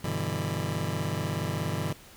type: chord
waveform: sawtooth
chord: E minor seventh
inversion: first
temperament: just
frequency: 98.89 / 123.61 / 148.33 / 164.81 Hz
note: G2 / B2 / D3 / E3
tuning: +16 / +2 / +18 / 0 cents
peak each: -30 / -31 / -29 / -30 dBFS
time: 0.04-1.93 s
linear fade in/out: 5 ms
effects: pink hiss -51 dBFS RMS until 2.16 s